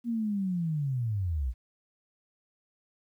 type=linear sweep; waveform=sine; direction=down; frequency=240.6 to 55.8 Hz; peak=-27 dBFS; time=0.04-1.54 s; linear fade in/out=50 ms; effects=11-bit